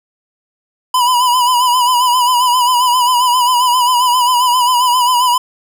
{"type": "tone with vibrato", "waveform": "square", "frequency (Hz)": 989, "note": "B5", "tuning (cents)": 2, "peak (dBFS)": -10, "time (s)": [0.94, 5.38], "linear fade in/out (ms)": 5, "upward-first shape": "sine", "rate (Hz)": 7.5, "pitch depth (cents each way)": 60, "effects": []}